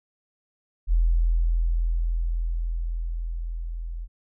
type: tone with level ramp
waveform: sine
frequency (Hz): 41.8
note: E1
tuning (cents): +25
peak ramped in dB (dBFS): -16 to -30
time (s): 0.87-4.08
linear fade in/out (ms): 50
effects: none